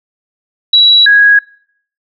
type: tone pair in turn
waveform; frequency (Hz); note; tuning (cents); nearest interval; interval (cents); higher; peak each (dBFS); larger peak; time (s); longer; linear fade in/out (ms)
sine; 3907 / 1655.1; B7 / G#6; -19 / -6; octave + minor third; 1487; first; -3; neither; 0.73-1.06 / 1.06-1.39; neither; 5
effects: noise-tail reverb RT60 0.6 s tail -23 dB re dry